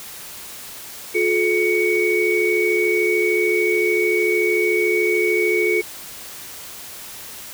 sine tone cluster, 356.9 / 430.4 / 2237 Hz, F4 / A4 / C#7, +38 / -38 / +15 cents, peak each -20 dBFS, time 1.14-5.82 s, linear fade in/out 20 ms, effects white hiss -36 dBFS RMS until 7.53 s

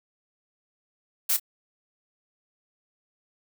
blue noise with echo, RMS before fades -23 dBFS, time 1.29-1.37 s, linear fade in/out 10 ms, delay 28 ms, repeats 1, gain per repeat -15 dB, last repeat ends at 1.398 s, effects none

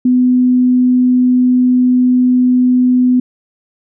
sine tone, 250.8 Hz, B3, 27 cents sharp, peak -7 dBFS, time 0.05-3.2 s, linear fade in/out 5 ms, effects none

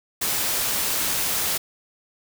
white noise, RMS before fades -24 dBFS, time 0.21-1.58 s, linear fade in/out 10 ms, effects none

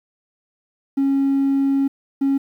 triangle tone bursts at uneven times, 274.3 Hz, C#4, 18 cents flat, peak -12 dBFS, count 2, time 0.97-1.88 / 2.21-2.38 s, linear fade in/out 10 ms, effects tanh soft clip ceiling -11 dBFS + 9-bit

